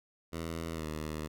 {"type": "tone with pitch glide", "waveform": "10% pulse", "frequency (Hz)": [82.41, 77.34], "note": ["E2", "D#2"], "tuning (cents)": [0, -10], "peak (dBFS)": -28, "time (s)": [0.32, 1.28], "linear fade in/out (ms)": 20, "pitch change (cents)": -110, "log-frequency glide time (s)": [0.72, 0.86], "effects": []}